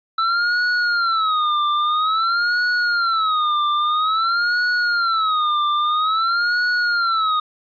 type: tone with vibrato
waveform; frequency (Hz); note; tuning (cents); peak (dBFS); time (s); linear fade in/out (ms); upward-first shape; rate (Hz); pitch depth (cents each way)
square; 1317; E6; -2; -17; 0.18-7.4; 5; sine; 0.5; 180
effects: resampled to 11025 Hz + 9-bit